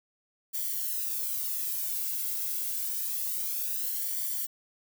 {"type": "noise with flanger", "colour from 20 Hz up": "violet", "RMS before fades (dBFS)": -32, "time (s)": [0.53, 4.47], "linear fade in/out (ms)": 20, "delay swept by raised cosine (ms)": [0.76, 1.68], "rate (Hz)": 0.27, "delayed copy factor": -0.7, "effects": []}